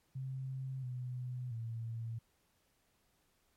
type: tone with pitch steps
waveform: sine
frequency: 132.1 / 125.2 / 114.5 Hz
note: C3 / B2 / A#2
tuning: +17 / +24 / -31 cents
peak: -38 dBFS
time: 0.15-2.19 s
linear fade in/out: 10 ms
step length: 680 ms
effects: pink hiss -75 dBFS RMS until 3.56 s + MP3 64 kbps